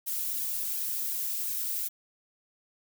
violet noise with flanger, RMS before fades -32 dBFS, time 0.06-1.89 s, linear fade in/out 20 ms, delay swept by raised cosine 1.2 to 4.6 ms, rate 2.8 Hz, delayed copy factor +0.85, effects none

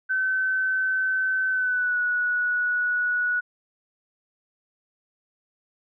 sine tone with pitch glide, 1528 to 1466.6 Hz, G6 to F#6, -45 to -16 cents, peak -21 dBFS, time 0.09-3.41 s, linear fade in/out 20 ms, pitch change -71 cents, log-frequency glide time 1.49-1.98 s, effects none

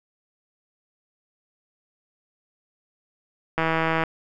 click train, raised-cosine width 0.5 ms, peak -8 dBFS, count 75, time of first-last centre 3.58-4.037 s, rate 162 Hz, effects none

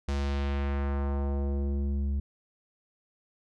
square tone with low-pass filter sweep, 70 Hz, C#2, 18 cents sharp, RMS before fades -29 dBFS, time 0.08-2.2 s, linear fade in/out 5 ms, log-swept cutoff 6600 to 150 Hz, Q 1.1, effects none

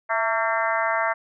harmonic tone with a mistuned harmonic, 227 Hz, A#3, 46 cents flat, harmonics 3 / 4 / 5 / 6 / 7 / 8 / 9, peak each -26 / -27 / -28 / -29 / -29 / -30 / -31 dBFS, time 0.09-1.14 s, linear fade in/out 20 ms, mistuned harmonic 3, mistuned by -47 cents, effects none

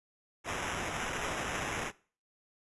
violet noise with sample-and-hold, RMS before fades -36 dBFS, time 0.44-1.92 s, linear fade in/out 50 ms, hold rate 4410 Hz, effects noise-tail reverb RT60 0.4 s tail -20 dB re dry + resampled to 24000 Hz

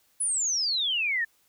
sine exponential sweep, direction down, 10350 to 1760 Hz, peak -24 dBFS, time 0.2-1.25 s, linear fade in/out 10 ms, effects white hiss -66 dBFS RMS until 1.48 s

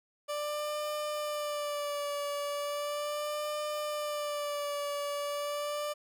30% pulse tone with vibrato, 587.3 Hz, D5, in tune, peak -30 dBFS, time 0.28-5.94 s, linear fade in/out 20 ms, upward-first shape sine, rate 0.37 Hz, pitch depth 35 cents each way, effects none

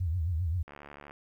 sine tone with vibrato, 84.8 Hz, E2, 50 cents sharp, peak -27 dBFS, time 0-0.63 s, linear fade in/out 10 ms, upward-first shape triangle, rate 7.6 Hz, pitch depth 200 cents each way
click train, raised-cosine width 0.5 ms, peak -31 dBFS, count 32, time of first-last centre 0.68-1.109 s, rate 72.2 Hz
effects 11-bit

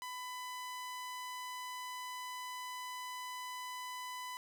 sawtooth tone, 1000 Hz, B5, 21 cents sharp, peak -38 dBFS, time 0.02-4.37 s, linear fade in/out 0 ms, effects none

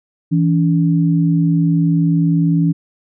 sine tone pair together, 164.81 / 285.1 Hz, E3 / C#4, 0 / +49 cents, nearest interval major sixth, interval 949 cents, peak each -12 / -17 dBFS, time 0.31-2.73 s, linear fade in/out 20 ms, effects none

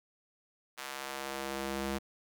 square tone with high-pass filter sweep, 68 Hz, C#2, 33 cents flat, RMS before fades -38 dBFS, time 0.77-1.99 s, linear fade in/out 20 ms, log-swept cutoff 1200 to 170 Hz, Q 0.71, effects none

